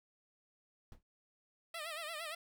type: noise with exponential decay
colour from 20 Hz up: brown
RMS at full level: -46 dBFS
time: 0.92-1.03 s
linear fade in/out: 1 ms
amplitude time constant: 23 ms
type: tone with vibrato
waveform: 10% pulse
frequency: 638 Hz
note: D#5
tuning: 43 cents sharp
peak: -33 dBFS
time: 1.74-2.35 s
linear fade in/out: 5 ms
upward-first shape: sine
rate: 8.7 Hz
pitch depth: 110 cents each way
effects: none